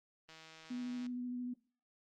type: click train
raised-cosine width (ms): 0.2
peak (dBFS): -38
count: 125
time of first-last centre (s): 0.29-1.065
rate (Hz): 160
type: tone with vibrato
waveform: sine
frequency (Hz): 246.9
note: B3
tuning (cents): 0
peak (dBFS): -38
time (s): 0.7-1.54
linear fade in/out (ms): 10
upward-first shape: sine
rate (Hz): 13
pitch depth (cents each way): 15
effects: noise-tail reverb RT60 0.4 s tail -20 dB re dry + Opus 32 kbps